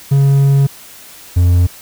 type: tone pair in turn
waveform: triangle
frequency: 138.59 / 88.17 Hz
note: C#3 / F2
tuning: 0 / +17 cents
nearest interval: minor sixth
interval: 783 cents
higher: first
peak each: -5 dBFS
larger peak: neither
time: 0.11-0.67 / 1.36-1.67 s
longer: first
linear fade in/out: 10 ms
effects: white hiss -37 dBFS RMS until 1.81 s